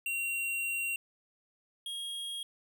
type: tone pair in turn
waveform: square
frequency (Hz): 2749 / 3269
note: F7 / G#7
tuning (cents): -28 / -28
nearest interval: minor third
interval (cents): 300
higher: second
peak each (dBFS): -32 / -37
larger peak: first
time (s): 0.06-0.96 / 1.86-2.43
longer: first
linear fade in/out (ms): 2
effects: none